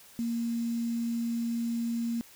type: tone with quantisation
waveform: sine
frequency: 233.1 Hz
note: A#3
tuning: in tune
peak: -28 dBFS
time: 0.19-2.21 s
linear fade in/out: 0 ms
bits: 8
effects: white hiss -54 dBFS RMS until 2.35 s